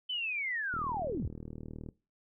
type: linear sweep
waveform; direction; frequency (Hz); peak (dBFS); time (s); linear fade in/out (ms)
sine; down; 3068 to 31.63; -32; 0.09-1.28; 10
type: click train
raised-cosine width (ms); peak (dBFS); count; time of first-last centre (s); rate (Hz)
3; -30; 46; 0.74-1.888; 39.2
effects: noise-tail reverb RT60 0.3 s tail -19 dB re dry